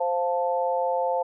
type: chord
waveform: sine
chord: F major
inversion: second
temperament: equal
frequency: 523.3 / 698.5 / 880 Hz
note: C5 / F5 / A5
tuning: 0 / 0 / 0 cents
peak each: -25 / -28 / -27 dBFS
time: 0-1.23 s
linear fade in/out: 10 ms
effects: none